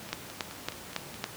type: two click trains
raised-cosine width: 0.2 ms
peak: -12 / -24 dBFS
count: 5 / 6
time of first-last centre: 0.13-1.241 / 0.09-1.143 s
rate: 3.6 / 4.75 Hz
effects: pink hiss -44 dBFS RMS until 1.36 s + high-pass 100 Hz 12 dB/octave